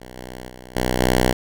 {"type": "tone with level steps", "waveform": "5% pulse", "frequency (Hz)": 62.6, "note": "B1", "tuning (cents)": 24, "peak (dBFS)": [-26, -22, -27, -8, -4], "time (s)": [0, 1.33], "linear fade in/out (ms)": 10, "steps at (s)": [0.17, 0.49, 0.76, 1], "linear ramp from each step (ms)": 2, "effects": []}